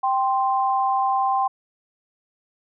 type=tone pair together; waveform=sine; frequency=784 / 1046.5 Hz; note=G5 / C6; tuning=0 / 0 cents; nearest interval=perfect fourth; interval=500 cents; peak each=-20 / -22 dBFS; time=0.03-1.48 s; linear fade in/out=10 ms; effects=none